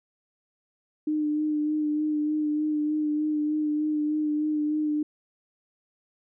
sine tone with vibrato, 302.6 Hz, D#4, 48 cents flat, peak -23 dBFS, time 1.07-5.03 s, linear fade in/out 5 ms, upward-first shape sine, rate 3.3 Hz, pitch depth 21 cents each way, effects none

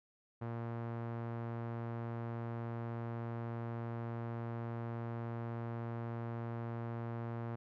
sawtooth tone with low-pass filter, 116.54 Hz, A#2, in tune, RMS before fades -41 dBFS, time 0.41-7.56 s, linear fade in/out 10 ms, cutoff 1300 Hz, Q 0.98, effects none

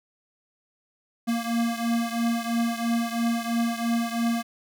square beating tone pair, 231.8 / 234.8 Hz, A#3 / A#3, -10 / +13 cents, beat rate 3 Hz, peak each -26 / -29 dBFS, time 1.27-4.43 s, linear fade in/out 20 ms, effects none

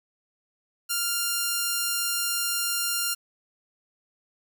5% pulse tone, 1396.9 Hz, F6, in tune, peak -13 dBFS, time 0.89-3.15 s, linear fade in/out 20 ms, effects none

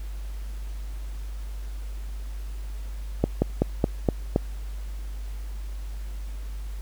slowing click train, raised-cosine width 2 ms, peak -6 dBFS, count 6, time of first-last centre 3.24-4.361 s, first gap 180 ms, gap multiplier 1.11, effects added 50 Hz sine -31 dBFS peak until 6.81 s + pink hiss -51 dBFS RMS until 6.81 s

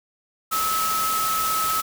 sine tone in noise, 1294 Hz, E6, 32 cents flat, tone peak -22 dBFS, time 0.51-1.82 s, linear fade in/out 20 ms, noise white, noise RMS -27 dBFS, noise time 0.51-1.82 s, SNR +2 dB, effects none

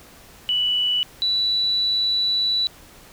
sine tone pair in turn, 2960 / 3951 Hz, F#7 / B7, 0 / 0 cents, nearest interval perfect fourth, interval 500 cents, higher second, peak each -18 dBFS, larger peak neither, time 0.49-1.03 / 1.22-2.67 s, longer second, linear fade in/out 0 ms, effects pink hiss -47 dBFS RMS until 3.12 s

